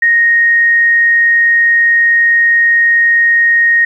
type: tone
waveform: sine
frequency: 1864.7 Hz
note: A#6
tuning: in tune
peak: -6 dBFS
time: 0.02-3.85 s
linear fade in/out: 5 ms
effects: 8-bit